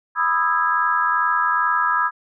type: chord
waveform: sine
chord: E major seventh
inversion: second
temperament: just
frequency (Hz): 988.9 / 1236.1 / 1318.5 / 1648.1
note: B5 / D#6 / E6 / G#6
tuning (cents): +2 / -12 / 0 / -14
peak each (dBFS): -22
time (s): 0.15-2.11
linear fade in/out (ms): 50
effects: none